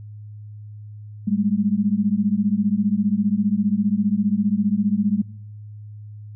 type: beating tone pair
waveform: sine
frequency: 198.4 / 213.4 Hz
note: G3 / G#3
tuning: +21 / +47 cents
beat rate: 15 Hz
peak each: -20 dBFS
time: 1.27-5.22 s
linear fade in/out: 10 ms
effects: noise-tail reverb RT60 0.8 s tail -24 dB re dry + added 105 Hz sine -35 dBFS peak until 6.35 s